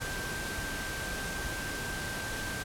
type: tone in noise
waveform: sine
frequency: 1568 Hz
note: G6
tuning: in tune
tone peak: -38 dBFS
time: 0-2.64 s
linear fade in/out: 20 ms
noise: pink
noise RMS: -37 dBFS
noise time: 0-2.64 s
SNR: -4 dB
effects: low-pass 12000 Hz 12 dB/octave